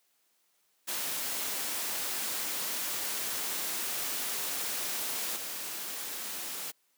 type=noise with level steps; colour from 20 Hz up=white; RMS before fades=-34 / -38 dBFS; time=0.87-6.72 s; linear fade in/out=20 ms; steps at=5.36 s; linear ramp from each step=2 ms; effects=white hiss -72 dBFS RMS until 6.97 s + high-pass 200 Hz 12 dB/octave